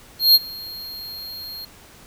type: tone with ADSR envelope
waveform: square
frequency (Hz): 4234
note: C8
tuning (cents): +20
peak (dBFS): -8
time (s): 0.19-1.65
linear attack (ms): 160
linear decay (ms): 32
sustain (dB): -24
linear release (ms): 4
effects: pink hiss -47 dBFS RMS until 2.06 s